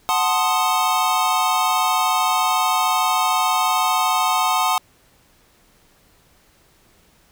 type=chord; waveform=square; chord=F# diminished seventh; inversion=none; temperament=equal; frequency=740 / 880 / 1046.5 / 1244.5 Hz; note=F#5 / A5 / C6 / Eb6; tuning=0 / 0 / 0 / 0 cents; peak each=-23 dBFS; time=0.09-4.78 s; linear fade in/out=0 ms; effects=pink hiss -56 dBFS RMS until 7.31 s